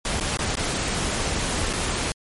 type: noise with dropouts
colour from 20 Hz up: pink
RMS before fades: -25 dBFS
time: 0.05-2.12 s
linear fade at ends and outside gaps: 1 ms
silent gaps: 0.199-0.209 / 0.371-0.39 / 0.555-0.571 / 1.73-1.735 s
effects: MP3 48 kbps